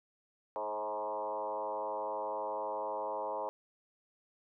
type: tone with frequency modulation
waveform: sine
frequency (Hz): 740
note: F#5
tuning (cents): 0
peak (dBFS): -34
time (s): 0.56-3.49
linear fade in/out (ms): 0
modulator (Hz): 104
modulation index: 2.8
effects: none